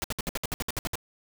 pink noise bursts, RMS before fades -30 dBFS, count 12, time 0.02-0.955 s, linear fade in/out 0 ms, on 22 ms, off 61 ms, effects none

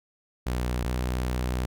sawtooth tone pair in turn, 61.5 / 62.25 Hz, B1 / B1, -7 / +14 cents, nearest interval unison, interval 21 cents, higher second, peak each -22 dBFS, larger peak neither, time 0.46-0.84 / 0.84-1.66 s, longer second, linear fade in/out 10 ms, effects none

